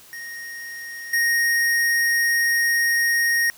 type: tone with level steps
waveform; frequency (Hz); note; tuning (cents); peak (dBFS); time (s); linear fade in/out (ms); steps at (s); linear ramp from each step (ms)
square; 1864.7; A#6; 0; -33 / -18; 0.13-3.5; 0; 1.13; 5
effects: white hiss -48 dBFS RMS until 3.57 s

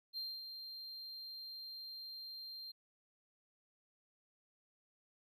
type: tone with ADSR envelope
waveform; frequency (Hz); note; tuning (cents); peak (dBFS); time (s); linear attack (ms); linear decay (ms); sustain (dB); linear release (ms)
triangle; 4176; C8; -4; -38; 0.13-2.72; 44; 240; -7; 12
effects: none

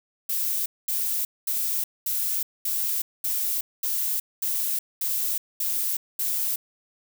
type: noise bursts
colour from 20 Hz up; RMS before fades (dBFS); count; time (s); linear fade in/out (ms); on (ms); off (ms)
violet; -26; 11; 0.29-6.56; 5; 370; 220
effects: none

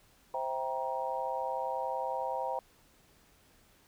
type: chord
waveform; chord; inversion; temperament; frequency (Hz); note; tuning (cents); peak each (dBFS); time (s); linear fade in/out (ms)
sine; C dominant seventh; none; just; 523.3 / 654.1 / 784.9 / 941.9; C5 / E5 / G5 / Bb5; 0 / -14 / +2 / +18; -37 / -40 / -37 / -36; 0.34-2.59; 2
effects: pink hiss -64 dBFS RMS until 3.87 s

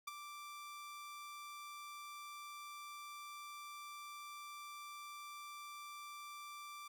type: tone with ADSR envelope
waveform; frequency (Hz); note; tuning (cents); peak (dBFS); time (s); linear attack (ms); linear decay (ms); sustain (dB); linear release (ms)
sawtooth; 1174.7; D6; 0; -36; 0.07-6.88; 9; 18; -9; 7
effects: none

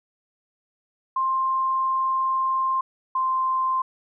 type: tone pair in turn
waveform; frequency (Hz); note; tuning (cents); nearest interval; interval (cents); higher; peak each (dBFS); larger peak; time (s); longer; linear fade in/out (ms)
sine; 1054 / 1044.3; C6 / C6; +12 / -4; unison; 16; first; -20; neither; 1.16-2.81 / 3.15-3.82; first; 5
effects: none

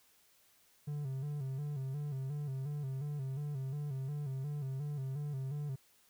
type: tone with vibrato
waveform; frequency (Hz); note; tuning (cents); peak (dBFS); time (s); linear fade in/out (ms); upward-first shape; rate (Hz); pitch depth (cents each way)
triangle; 139.9; C#3; +16; -34; 0.87-5.76; 10; square; 2.8; 86
effects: white hiss -68 dBFS RMS until 6.09 s

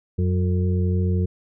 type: harmonic tone with a mistuned harmonic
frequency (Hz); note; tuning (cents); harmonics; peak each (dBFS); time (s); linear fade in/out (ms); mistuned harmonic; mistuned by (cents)
90.3; F#2; -42; 1 / 2 / 4 / 5; -19 / -25 / -31 / -33; 0.18-1.26; 10; 2; +27
effects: none

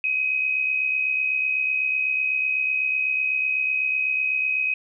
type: tone pair together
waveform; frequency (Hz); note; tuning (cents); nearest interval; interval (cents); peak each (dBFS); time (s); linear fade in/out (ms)
sine; 2468 / 2536; D#7 / D#7; -15 / +32; unison; 47; -29 / -21; 0.04-4.74; 2
effects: none

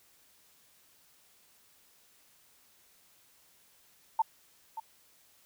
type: tone with echo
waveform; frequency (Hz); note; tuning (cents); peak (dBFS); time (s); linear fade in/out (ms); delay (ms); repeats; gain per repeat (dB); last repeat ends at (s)
sine; 894; A5; +27; -22; 4.19-4.22; 5; 580; 1; -13; 4.8
effects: white hiss -64 dBFS RMS until 5.45 s

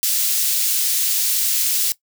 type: high-pass noise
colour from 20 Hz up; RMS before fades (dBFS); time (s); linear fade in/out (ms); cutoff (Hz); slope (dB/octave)
white; -19; 0.03-1.92; 0; 3700; 12
effects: noise-tail reverb RT60 0.1 s tail -18 dB re dry

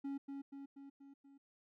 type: tone with echo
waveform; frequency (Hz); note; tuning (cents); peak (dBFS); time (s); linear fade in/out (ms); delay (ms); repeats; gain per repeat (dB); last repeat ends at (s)
triangle; 277.2; C#4; 0; -37; 0.04-0.18; 10; 240; 5; -4; 1.38
effects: none

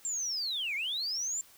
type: linear two-way sweep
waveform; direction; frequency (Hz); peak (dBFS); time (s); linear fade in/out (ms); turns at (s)
sine; down then up; 7459 to 2102 to 7410; -30; 0.05-1.41; 0; 0.75
effects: tanh soft clip ceiling -27 dBFS + white hiss -58 dBFS RMS until 1.57 s

